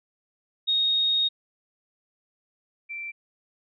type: tone pair in turn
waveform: sine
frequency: 3731 / 2345 Hz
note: A#7 / D7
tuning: +1 / -3 cents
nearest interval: minor sixth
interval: 804 cents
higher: first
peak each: -20 / -32 dBFS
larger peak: first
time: 0.67-1.29 / 2.89-3.12 s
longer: first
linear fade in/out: 20 ms
effects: none